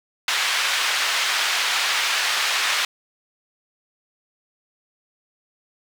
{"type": "band-pass noise", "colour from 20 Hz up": "white", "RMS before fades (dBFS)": -22, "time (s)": [0.28, 2.85], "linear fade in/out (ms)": 2, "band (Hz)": [1100, 3600], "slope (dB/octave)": 12, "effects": []}